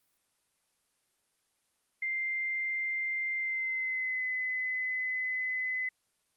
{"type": "tone with pitch glide", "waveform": "sine", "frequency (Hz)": [2093, 2022], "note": ["C7", "B6"], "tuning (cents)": [0, 40], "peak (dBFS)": -30, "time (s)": [2.02, 5.89], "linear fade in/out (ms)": 5, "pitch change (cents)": -60, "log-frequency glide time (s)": [3.36, 4.28], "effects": ["white hiss -75 dBFS RMS until 6.36 s", "Opus 24 kbps"]}